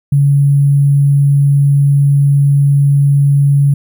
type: tone with sample-and-hold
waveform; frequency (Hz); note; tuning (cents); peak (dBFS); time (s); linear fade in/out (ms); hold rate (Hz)
sine; 141.3; C#3; +34; -6; 0.12-3.74; 5; 11025
effects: none